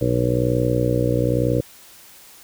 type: harmonic tone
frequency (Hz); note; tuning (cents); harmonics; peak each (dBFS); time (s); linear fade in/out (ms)
61; B1; -21; 1 / 2 / 3 / 4 / 5 / 6 / 7 / 8 / 9; -30 / -21 / -29 / -31 / -24 / -30 / -30 / -23 / -26; 0.01-1.61; 5
effects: white hiss -46 dBFS RMS until 2.43 s